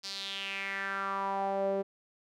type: tone with band-pass filter sweep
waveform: sawtooth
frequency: 196 Hz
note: G3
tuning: in tune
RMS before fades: -34 dBFS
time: 0.03-1.83 s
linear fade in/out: 20 ms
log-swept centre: 4900 to 470 Hz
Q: 4.4
effects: none